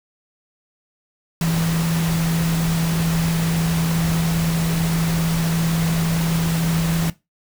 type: tone in noise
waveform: sine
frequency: 164.81 Hz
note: E3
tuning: in tune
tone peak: -18 dBFS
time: 1.41-7.1 s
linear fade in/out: 2 ms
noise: pink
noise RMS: -27 dBFS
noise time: 1.41-7.1 s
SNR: +6 dB
effects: noise-tail reverb RT60 0.2 s tail -17 dB re dry